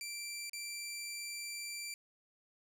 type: tone with dropouts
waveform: 15% pulse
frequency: 2349 Hz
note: D7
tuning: in tune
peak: -34 dBFS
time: 0.01-1.94 s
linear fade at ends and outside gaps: 1 ms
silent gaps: 0.496-0.532 s
effects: none